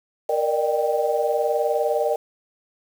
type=chord; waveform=sine; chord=Eb major seventh; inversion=second; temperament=equal with one note detuned; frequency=466.2 / 587.3 / 607 / 784 Hz; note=Bb4 / D5 / Eb5 / G5; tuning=0 / 0 / -43 / 0 cents; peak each=-23 / -26 / -24 / -26 dBFS; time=0.29-2.16 s; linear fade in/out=5 ms; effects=7-bit